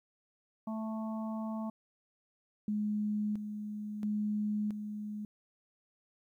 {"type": "harmonic tone", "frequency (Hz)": 220, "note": "A3", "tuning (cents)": 0, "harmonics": [1, 3, 4, 5], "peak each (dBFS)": [-35, -45, -47, -49], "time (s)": [0.67, 1.7], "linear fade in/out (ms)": 5}
{"type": "tone with tremolo", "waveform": "sine", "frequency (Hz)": 210, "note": "G#3", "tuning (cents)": 19, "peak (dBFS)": -30, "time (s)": [2.68, 5.25], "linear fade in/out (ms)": 2, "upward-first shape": "square", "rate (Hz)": 0.74, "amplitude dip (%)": 55}
{"effects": ["12-bit"]}